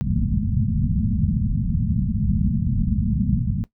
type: low-pass noise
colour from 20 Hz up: white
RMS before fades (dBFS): -21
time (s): 0.01-3.64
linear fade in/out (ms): 0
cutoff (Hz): 230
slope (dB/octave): 96
effects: noise-tail reverb RT60 0.1 s tail -18 dB re dry

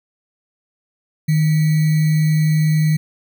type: tone with sample-and-hold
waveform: sine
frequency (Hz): 155.56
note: D#3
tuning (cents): 0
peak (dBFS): -12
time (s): 1.28-2.97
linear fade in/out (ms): 10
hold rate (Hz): 2100
effects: none

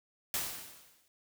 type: noise with exponential decay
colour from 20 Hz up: white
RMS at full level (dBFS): -32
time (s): 0.34-1.08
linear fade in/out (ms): 1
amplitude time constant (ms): 160
effects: none

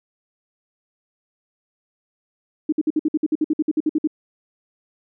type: tone bursts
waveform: sine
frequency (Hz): 308.5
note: D#4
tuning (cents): -15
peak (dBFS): -15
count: 16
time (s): 2.69-4.074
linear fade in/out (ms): 5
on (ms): 34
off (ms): 56
effects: none

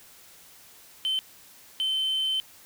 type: tone bursts at uneven times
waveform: sine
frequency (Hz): 3079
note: G7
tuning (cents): -32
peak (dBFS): -22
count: 2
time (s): 1.05-1.19 / 1.8-2.4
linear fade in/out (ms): 0
effects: tanh soft clip ceiling -22 dBFS + white hiss -52 dBFS RMS until 2.65 s

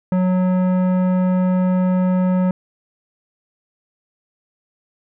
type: tone with tanh clipping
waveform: sine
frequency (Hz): 183.7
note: F#3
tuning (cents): -12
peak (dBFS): -16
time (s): 0.12-2.51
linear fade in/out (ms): 2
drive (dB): 14
effects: none

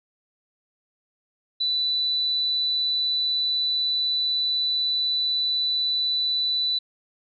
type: tone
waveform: sine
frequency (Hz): 3978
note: B7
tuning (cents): +12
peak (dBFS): -21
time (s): 1.6-6.79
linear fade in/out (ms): 10
effects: none

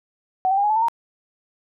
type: tone with pitch steps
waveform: sine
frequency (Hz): 750 / 777.3 / 805.7 / 835.1 / 865.5 / 897.1 / 929.8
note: F#5 / G5 / G5 / G#5 / A5 / A5 / A#5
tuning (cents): +23 / -15 / +47 / +9 / -29 / +33 / -5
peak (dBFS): -16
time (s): 0.45-0.884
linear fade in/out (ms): 0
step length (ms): 62
effects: none

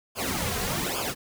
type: noise with flanger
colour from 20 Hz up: pink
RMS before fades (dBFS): -29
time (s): 0.15-1.15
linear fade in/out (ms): 50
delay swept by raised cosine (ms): 0.51 to 3.51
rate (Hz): 1.2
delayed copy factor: -0.85
effects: none

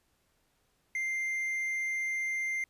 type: tone with hard clipping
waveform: triangle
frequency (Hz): 2095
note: C7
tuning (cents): +2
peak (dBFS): -31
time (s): 0.95-2.64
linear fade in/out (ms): 2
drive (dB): 6
effects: pink hiss -73 dBFS RMS until 2.69 s + resampled to 32000 Hz

